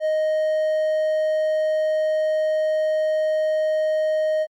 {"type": "tone", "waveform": "triangle", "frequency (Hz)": 622.3, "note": "D#5", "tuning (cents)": 0, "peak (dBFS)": -16, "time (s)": [0, 4.47], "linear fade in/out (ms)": 50, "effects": ["MP3 64 kbps"]}